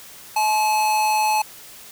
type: tone with amplitude modulation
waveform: square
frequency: 858 Hz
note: A5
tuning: 44 cents flat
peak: -16 dBFS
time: 0.36-1.42 s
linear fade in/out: 5 ms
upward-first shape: sine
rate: 212 Hz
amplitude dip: 35%
effects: white hiss -42 dBFS RMS until 1.91 s